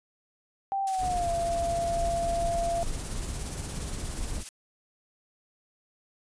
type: tone with pitch glide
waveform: sine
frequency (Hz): 784 to 682.5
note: G5 to F5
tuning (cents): 0 to -40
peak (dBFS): -26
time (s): 0.72-2.83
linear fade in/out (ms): 0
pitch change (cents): -240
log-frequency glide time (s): 0.84-1.3
type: noise with tremolo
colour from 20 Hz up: blue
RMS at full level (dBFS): -36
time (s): 0.87-4.49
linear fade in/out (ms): 0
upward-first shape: sine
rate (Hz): 17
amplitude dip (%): 45
type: noise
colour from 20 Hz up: brown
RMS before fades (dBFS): -34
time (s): 0.98-4.44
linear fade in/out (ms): 50
effects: resampled to 22050 Hz